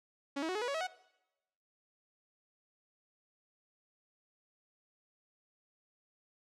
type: tone with pitch steps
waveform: sawtooth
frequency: 280 / 321.6 / 369.5 / 424.4 / 487.5 / 560 / 643.3 / 738.9 Hz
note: C#4 / E4 / F#4 / G#4 / B4 / C#5 / E5 / F#5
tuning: +18 / -43 / -2 / +38 / -23 / +18 / -42 / -3 cents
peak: -30 dBFS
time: 0.36-0.872 s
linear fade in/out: 10 ms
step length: 64 ms
effects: noise-tail reverb RT60 0.9 s tail -20 dB re dry + low-pass 6000 Hz 12 dB/octave